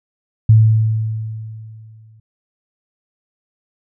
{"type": "tone with exponential decay", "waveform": "sine", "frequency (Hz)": 110.1, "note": "A2", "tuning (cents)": 2, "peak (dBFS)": -4, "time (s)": [0.49, 2.2], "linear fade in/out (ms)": 5, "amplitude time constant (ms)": 370, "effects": []}